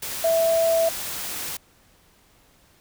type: tone in noise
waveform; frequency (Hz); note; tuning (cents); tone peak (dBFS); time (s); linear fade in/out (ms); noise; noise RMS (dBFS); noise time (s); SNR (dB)
sine; 659.3; E5; 0; -17; 0.24-0.89; 5; white; -31; 0.02-1.57; +11
effects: pink hiss -58 dBFS RMS until 2.8 s